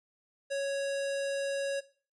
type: tone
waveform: square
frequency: 554.4 Hz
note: C#5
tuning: in tune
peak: -31 dBFS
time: 0.5-1.81 s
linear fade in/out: 20 ms
effects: noise-tail reverb RT60 0.4 s tail -17 dB re dry + resampled to 24000 Hz